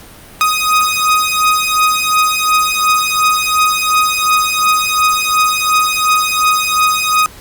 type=beating tone pair; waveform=sawtooth; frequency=1250 / 1252.8 Hz; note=D#6 / D#6; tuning=+8 / +11 cents; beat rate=2.8 Hz; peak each=-10 dBFS; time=0.41-7.26 s; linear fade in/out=0 ms; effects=pink hiss -37 dBFS RMS until 7.4 s + Opus 48 kbps